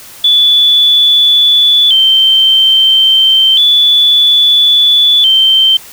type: tone with vibrato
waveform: sine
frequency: 3282 Hz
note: G#7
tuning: 21 cents flat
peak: -4 dBFS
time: 0.24-5.77 s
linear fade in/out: 5 ms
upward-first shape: square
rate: 0.3 Hz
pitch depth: 89 cents each way
effects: white hiss -33 dBFS RMS until 5.92 s